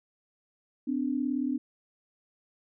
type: tone pair together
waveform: sine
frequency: 254.3 / 292.3 Hz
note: C4 / D4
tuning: -49 / -8 cents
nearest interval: major second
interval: 241 cents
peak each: -29 / -30 dBFS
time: 0.87-1.58 s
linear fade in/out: 10 ms
effects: none